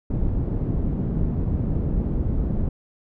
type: low-pass noise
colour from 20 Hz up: pink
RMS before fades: -23 dBFS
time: 0.1-2.69 s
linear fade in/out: 5 ms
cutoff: 250 Hz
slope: 12 dB/octave
effects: none